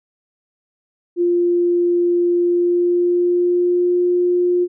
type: tone with pitch glide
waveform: sine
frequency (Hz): 349.2 to 355.1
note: F4 to F4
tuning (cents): 0 to +29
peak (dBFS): -13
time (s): 1.16-4.68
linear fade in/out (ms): 50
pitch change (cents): +29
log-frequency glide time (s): 2.37-3.99
effects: none